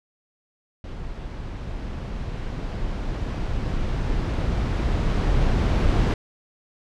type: noise with level ramp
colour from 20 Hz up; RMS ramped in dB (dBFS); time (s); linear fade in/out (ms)
brown; -34 to -18; 0.84-6.14; 2
effects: low-pass 5000 Hz 12 dB/octave